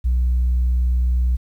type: tone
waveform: sine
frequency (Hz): 61.74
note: B1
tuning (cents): 0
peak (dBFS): -13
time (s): 0.04-1.37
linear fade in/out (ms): 20
effects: tanh soft clip ceiling -13 dBFS + 9-bit